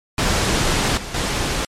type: noise with level steps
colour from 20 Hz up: pink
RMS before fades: -18 / -30 / -21 dBFS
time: 0.18-1.65 s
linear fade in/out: 2 ms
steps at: 0.97 / 1.14 s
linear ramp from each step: 5 ms
effects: low-pass 8000 Hz 12 dB/octave + MP3 64 kbps